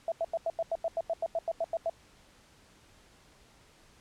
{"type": "tone bursts", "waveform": "sine", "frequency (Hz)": 663, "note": "E5", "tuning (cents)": 10, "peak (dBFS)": -27, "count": 15, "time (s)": [0.08, 1.897], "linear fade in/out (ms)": 2, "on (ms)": 39, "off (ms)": 88, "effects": ["pink hiss -60 dBFS RMS until 4 s", "low-pass 9000 Hz 12 dB/octave"]}